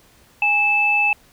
sine tone pair together, 825 / 2627 Hz, G#5 / E7, -12 / -7 cents, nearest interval octave + minor sixth, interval 2005 cents, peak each -22 / -15 dBFS, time 0.42-1.13 s, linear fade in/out 2 ms, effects pink hiss -53 dBFS RMS until 1.32 s

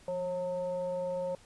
sine tone with frequency modulation, 542 Hz, C#5, 39 cents flat, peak -31 dBFS, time 0.08-1.35 s, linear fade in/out 2 ms, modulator 368 Hz, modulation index 0.46, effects pink hiss -59 dBFS RMS until 1.45 s + resampled to 24000 Hz

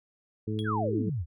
harmonic tone, 107.7 Hz, A2, 37 cents flat, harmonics 1 / 2 / 3 / 4, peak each -31 / -34 / -36 / -37 dBFS, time 0.47-1.1 s, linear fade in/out 10 ms
triangle tone with exponential decay, 3322 Hz, G#7, in tune, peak -32 dBFS, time 0.59-0.69 s, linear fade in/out 0 ms, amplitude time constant 21 ms
sine exponential sweep, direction down, 1762 to 71.1 Hz, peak -28 dBFS, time 0.64-1.26 s, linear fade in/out 50 ms
effects none

